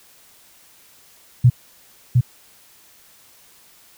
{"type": "tone with echo", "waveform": "sine", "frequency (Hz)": 123.47, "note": "B2", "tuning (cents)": 0, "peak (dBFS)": -7, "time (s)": [1.44, 1.5], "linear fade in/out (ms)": 10, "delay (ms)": 710, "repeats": 1, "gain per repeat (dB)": -3, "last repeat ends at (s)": 2.21, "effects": ["white hiss -51 dBFS RMS until 3.97 s"]}